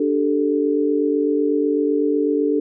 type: chord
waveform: sine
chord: D suspended fourth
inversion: none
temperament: equal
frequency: 293.7 / 392 / 440 Hz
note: D4 / G4 / A4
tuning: 0 / 0 / 0 cents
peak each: -19 / -23 / -20 dBFS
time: 0-2.6 s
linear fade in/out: 5 ms
effects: none